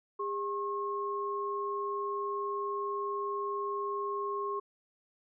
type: tone pair together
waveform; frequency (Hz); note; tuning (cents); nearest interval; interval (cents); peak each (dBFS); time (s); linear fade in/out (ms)
sine; 404.5 / 1080; G#4 / C#6; -46 / -45; octave + perfect fourth; 1701; -35 / -34; 0.19-4.6; 10
effects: none